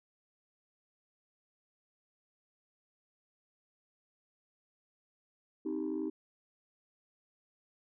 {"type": "chord", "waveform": "sine", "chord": "C minor", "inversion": "none", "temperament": "equal with one note detuned", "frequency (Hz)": [261.6, 313.3, 392], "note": ["C4", "Eb4", "G4"], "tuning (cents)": [0, 12, 0], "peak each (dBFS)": [-38, -34, -38], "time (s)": [5.65, 6.1], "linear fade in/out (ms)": 10, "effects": ["tanh soft clip ceiling -28 dBFS"]}